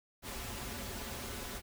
pink noise with comb filter, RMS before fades -42 dBFS, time 0.22-1.62 s, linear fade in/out 50 ms, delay 6.4 ms, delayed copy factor -0.6, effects none

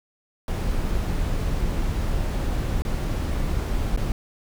brown noise with dropouts, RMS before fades -24 dBFS, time 0.48-4.12 s, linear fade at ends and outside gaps 1 ms, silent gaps 2.821-2.85 / 3.963-3.974 s, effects none

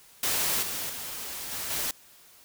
white noise with level steps, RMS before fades -27 / -33 / -37 / -34 / -30 dBFS, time 0.23-1.91 s, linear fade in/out 2 ms, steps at 0.62 / 0.89 / 1.51 / 1.7 s, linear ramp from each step 10 ms, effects white hiss -55 dBFS RMS until 2.44 s

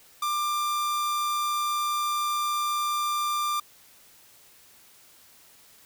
45% pulse tone, 1189 Hz, D6, 21 cents sharp, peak -25 dBFS, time 0.22-3.6 s, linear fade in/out 5 ms, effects white hiss -55 dBFS RMS until 5.85 s

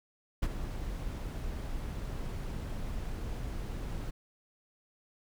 brown noise with ADSR envelope, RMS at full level -26 dBFS, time 0.42-4.11 s, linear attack 12 ms, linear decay 40 ms, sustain -11 dB, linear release 13 ms, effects none

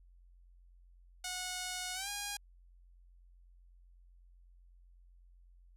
5% pulse tone with pitch glide, 731 to 815.8 Hz, F#5 to G#5, -21 to -31 cents, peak -26 dBFS, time 1.24-2.37 s, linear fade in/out 5 ms, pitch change +190 cents, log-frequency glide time 1.94-2.09 s, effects added 44 Hz sine -58 dBFS peak until 5.76 s

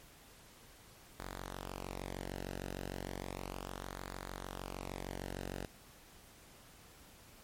sawtooth tone with flanger, 46.55 Hz, F#1, 11 cents sharp, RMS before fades -44 dBFS, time 1.19-5.66 s, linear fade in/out 10 ms, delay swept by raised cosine 0.35 to 0.9 ms, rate 0.34 Hz, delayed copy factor -0.75, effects pink hiss -59 dBFS RMS until 7.43 s + MP3 64 kbps

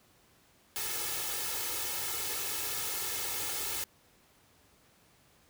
white noise with comb filter, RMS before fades -35 dBFS, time 0.76-3.84 s, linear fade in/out 0 ms, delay 2.3 ms, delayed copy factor +0.75, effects pink hiss -64 dBFS RMS until 5.49 s + high-pass 60 Hz 12 dB/octave

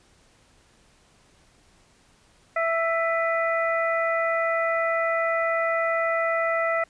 harmonic tone with a mistuned harmonic, 662 Hz, E5, 7 cents sharp, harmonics 1 / 2 / 3 / 4, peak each -24 / -27 / -27 / -39 dBFS, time 2.56-6.84 s, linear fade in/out 5 ms, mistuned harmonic 4, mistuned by -130 cents, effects pink hiss -59 dBFS RMS until 6.89 s + resampled to 22050 Hz

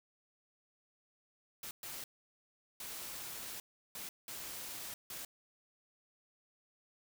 white noise bursts at uneven times, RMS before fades -45 dBFS, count 6, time 1.63-1.71 / 1.83-2.04 / 2.8-3.6 / 3.95-4.09 / 4.28-4.94 / 5.1-5.25 s, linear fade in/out 2 ms, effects none

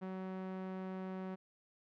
sawtooth tone with low-pass filter, 187.8 Hz, F#3, 26 cents sharp, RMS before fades -43 dBFS, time 0.01-1.36 s, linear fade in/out 20 ms, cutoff 1600 Hz, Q 0.63, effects none

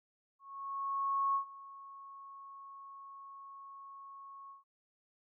sine tone with ADSR envelope, 1100 Hz, C#6, 14 cents flat, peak -28 dBFS, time 0.39-4.64 s, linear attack 960 ms, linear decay 97 ms, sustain -20 dB, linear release 140 ms, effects none

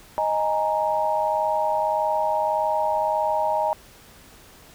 sine chord, D# suspended fourth, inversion none, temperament equal, 622.3 / 830.6 / 932.3 Hz, D#5 / G#5 / A#5, 0 / 0 / 0 cents, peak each -24 / -25 / -24 dBFS, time 0.18-3.73 s, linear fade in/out 0 ms, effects pink hiss -49 dBFS RMS until 4.74 s

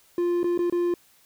triangle tone with dropouts, 349.2 Hz, F4, in tune, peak -19 dBFS, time 0.18-0.94 s, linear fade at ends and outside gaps 2 ms, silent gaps 0.432-0.442 / 0.577-0.59 / 0.699-0.724 s, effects white hiss -59 dBFS RMS until 1.25 s

